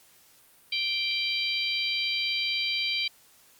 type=harmonic tone; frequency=784 Hz; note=G5; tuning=in tune; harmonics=3 / 4 / 5 / 6; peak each=-30 / -31 / -32 / -33 dBFS; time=0.72-3.08 s; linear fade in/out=5 ms; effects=white hiss -58 dBFS RMS until 3.59 s + Opus 48 kbps